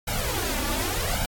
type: noise with flanger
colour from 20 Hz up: pink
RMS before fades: -27 dBFS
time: 0.07-1.26 s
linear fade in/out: 10 ms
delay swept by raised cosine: 1.3 to 3.5 ms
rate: 0.87 Hz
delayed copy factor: +0.85
effects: AAC 64 kbps